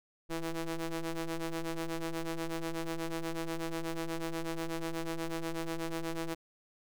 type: ring-modulated tone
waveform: sawtooth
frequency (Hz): 163.9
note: E3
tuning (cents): -10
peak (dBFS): -27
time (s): 0.29-6.35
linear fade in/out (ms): 20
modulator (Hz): 168
effects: none